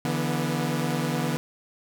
sawtooth tone cluster, 145.4 / 165.5 / 243.5 Hz, D3 / E3 / B3, -17 / +7 / -24 cents, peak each -25 dBFS, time 0.05-1.37 s, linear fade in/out 0 ms, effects none

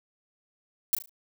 violet noise with echo, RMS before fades -23 dBFS, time 0.93-0.95 s, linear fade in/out 0 ms, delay 36 ms, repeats 4, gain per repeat -9 dB, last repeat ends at 1.094 s, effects none

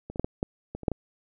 clicks, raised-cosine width 2 ms, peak -24 / -24 / -12 / -15 / -13 / -21 / -27 / -8 / -16 dBFS, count 9, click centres 0.1 / 0.159 / 0.196 / 0.245 / 0.429 / 0.75 / 0.833 / 0.882 / 0.917 s, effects none

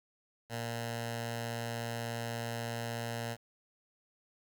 10% pulse tone with notch filter, 116.54 Hz, A#2, in tune, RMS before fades -38 dBFS, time 0.49-3.37 s, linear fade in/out 50 ms, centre 320 Hz, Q 1.1, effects 10-bit

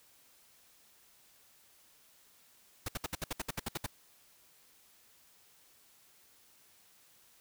pink noise bursts, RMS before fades -36 dBFS, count 12, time 2.86-3.864 s, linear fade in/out 5 ms, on 25 ms, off 64 ms, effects white hiss -64 dBFS RMS until 7.4 s

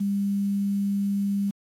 sine tone with quantisation, 200 Hz, G3, 35 cents sharp, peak -22 dBFS, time 0-1.51 s, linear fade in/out 10 ms, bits 8, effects AAC 48 kbps

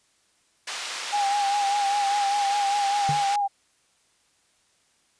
white band-pass noise, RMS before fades -33 dBFS, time 0.67-3.36 s, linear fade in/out 5 ms, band 720 to 5000 Hz, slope 12 dB/octave
sine tone with vibrato, 808 Hz, G#5, 48 cents flat, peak -21 dBFS, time 1.12-3.48 s, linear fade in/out 20 ms, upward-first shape sine, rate 5 Hz, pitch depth 38 cents each way
triangle tone with exponential decay, 146.9 Hz, D3, 1 cent sharp, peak -20 dBFS, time 3.09-3.26 s, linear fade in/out 2 ms, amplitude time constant 36 ms
effects white hiss -65 dBFS RMS until 5.19 s + resampled to 22050 Hz

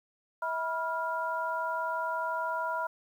sine tone cluster, 645 / 976 / 1397 Hz, E5 / B5 / F6, -38 / -21 / 0 cents, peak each -36 / -32 / -35 dBFS, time 0.42-2.87 s, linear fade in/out 5 ms, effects 10-bit

